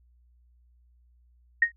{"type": "tone with exponential decay", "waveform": "sine", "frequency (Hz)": 1864.7, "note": "A#6", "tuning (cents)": 0, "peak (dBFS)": -13, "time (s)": [1.62, 1.72], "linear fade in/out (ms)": 5, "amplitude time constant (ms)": 21, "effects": ["added 60 Hz sine -58 dBFS peak until 1.76 s"]}